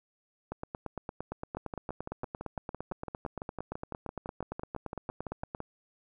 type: two click trains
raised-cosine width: 1 ms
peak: -22 / -23 dBFS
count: 45 / 25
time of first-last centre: 0.52-5.549 / 1.57-5.604 s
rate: 8.75 / 5.95 Hz
effects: none